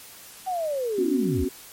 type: linear sweep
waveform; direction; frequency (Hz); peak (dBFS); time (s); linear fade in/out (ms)
sine; down; 769 to 50.7; -24; 0.46-1.45; 20
type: chord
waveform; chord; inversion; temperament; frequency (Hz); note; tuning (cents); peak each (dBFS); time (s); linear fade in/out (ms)
sine; B suspended second; none; equal with one note detuned; 246.9 / 275.6 / 370; B3 / C#4 / F#4; 0 / -10 / 0; -30 / -27 / -27; 0.98-1.49; 5
effects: white hiss -45 dBFS RMS until 1.72 s + MP3 64 kbps